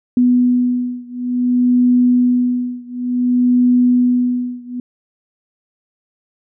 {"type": "beating tone pair", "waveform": "sine", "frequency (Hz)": [246.9, 247.46], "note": ["B3", "B3"], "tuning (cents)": [0, 4], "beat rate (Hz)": 0.56, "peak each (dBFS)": [-14, -15], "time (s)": [0.17, 4.8], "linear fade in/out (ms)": 2, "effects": []}